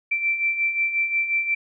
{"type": "beating tone pair", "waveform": "sine", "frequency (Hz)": [2338, 2343.6], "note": ["D7", "D7"], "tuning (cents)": [-8, -4], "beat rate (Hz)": 5.6, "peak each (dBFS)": [-28, -21], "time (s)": [0.11, 1.55], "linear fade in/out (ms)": 10, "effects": []}